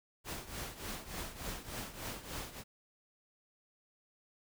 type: noise with tremolo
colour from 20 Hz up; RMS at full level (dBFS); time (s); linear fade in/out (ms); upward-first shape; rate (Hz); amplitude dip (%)
pink; -40; 0.24-2.64; 50; triangle; 3.4; 80
effects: none